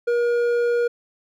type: tone with hard clipping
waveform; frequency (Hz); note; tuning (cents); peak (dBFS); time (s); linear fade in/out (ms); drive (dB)
sine; 476.7; A#4; +39; -19; 0.07-0.88; 10; 6
effects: none